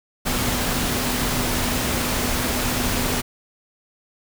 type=tone in noise; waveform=sine; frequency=246.9 Hz; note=B3; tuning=in tune; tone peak=-29 dBFS; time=0.25-3.22 s; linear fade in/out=20 ms; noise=pink; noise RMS=-23 dBFS; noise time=0.25-3.22 s; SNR=-9 dB; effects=none